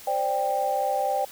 sine chord, C suspended second, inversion none, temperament equal with one note detuned, 523.3 / 587.3 / 789.4 Hz, C5 / D5 / G5, 0 / 0 / +12 cents, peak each -29 / -28 / -24 dBFS, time 0.07-1.25 s, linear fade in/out 5 ms, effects tanh soft clip ceiling -13 dBFS + white hiss -45 dBFS RMS until 1.31 s

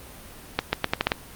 accelerating click train, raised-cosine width 0.3 ms, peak -4 dBFS, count 7, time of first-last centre 0.59-1.119 s, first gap 140 ms, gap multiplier 0.81, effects pink hiss -44 dBFS RMS until 1.35 s + Opus 32 kbps

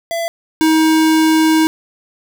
square tone pair in turn, 672 / 317.1 Hz, E5 / D#4, +33 / +33 cents, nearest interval octave + minor second, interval 1300 cents, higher first, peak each -18 / -10 dBFS, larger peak second, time 0.11-0.28 / 0.61-1.67 s, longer second, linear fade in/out 0 ms, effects none

